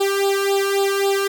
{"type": "tone with flanger", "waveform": "sawtooth", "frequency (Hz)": 395, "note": "G4", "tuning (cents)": 13, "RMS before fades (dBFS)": -19, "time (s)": [0, 1.28], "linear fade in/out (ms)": 10, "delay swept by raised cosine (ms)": [0.24, 0.74], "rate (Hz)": 3.7, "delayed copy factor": 0.95, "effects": []}